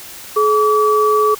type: tone pair together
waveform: sine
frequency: 426 / 1148.5 Hz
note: G#4 / D6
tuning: +44 / -39 cents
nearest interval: octave + perfect fourth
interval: 1717 cents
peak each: -13 dBFS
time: 0.36-1.35 s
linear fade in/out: 10 ms
effects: white hiss -34 dBFS RMS until 1.39 s